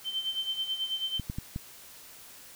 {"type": "tone with tremolo", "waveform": "sine", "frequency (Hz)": 3100, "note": "G7", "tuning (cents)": -20, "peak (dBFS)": -27, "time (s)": [0.04, 1.22], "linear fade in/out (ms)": 50, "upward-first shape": "sine", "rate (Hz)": 9.2, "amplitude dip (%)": 70}
{"type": "clicks", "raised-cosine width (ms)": 5, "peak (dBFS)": -21, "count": 4, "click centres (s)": [1.197, 1.299, 1.385, 1.561]}
{"effects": ["white hiss -50 dBFS RMS until 2.55 s"]}